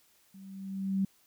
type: tone with level ramp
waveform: sine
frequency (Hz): 193.4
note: G3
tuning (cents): -23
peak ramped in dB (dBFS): -48 to -24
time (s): 0.34-1.05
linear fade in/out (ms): 5
effects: white hiss -66 dBFS RMS until 1.26 s